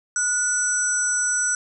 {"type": "tone cluster", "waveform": "sine", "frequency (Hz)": [1451, 5950, 7950], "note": ["F#6", "F#8", "B8"], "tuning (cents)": [-34, 9, 10], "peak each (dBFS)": -24, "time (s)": [0.16, 1.55], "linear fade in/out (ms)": 2, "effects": []}